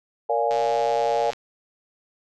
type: chord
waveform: sine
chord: Bb dominant seventh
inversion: none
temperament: equal with one note detuned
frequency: 466.2 / 576.9 / 698.5 / 830.6 Hz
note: Bb4 / D5 / F5 / Ab5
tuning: 0 / -31 / 0 / 0 cents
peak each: -25 dBFS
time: 0.29-1.31 s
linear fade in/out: 10 ms
type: click train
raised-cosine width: 0.2 ms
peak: -19 dBFS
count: 108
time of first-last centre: 0.51-1.333 s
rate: 130 Hz
effects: none